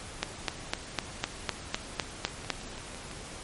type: two click trains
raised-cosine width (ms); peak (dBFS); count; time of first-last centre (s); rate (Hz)
0.2; -9 / -24; 10 / 6; 0.23-2.503 / 2.28-3.113; 3.96 / 6
effects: pink hiss -43 dBFS RMS until 3.43 s + MP3 48 kbps